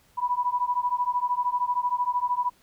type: beating tone pair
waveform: sine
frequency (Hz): 977 / 990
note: B5 / B5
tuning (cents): -19 / +4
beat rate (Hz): 13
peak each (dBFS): -26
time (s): 0.17-2.5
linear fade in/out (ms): 20
effects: pink hiss -61 dBFS RMS until 2.62 s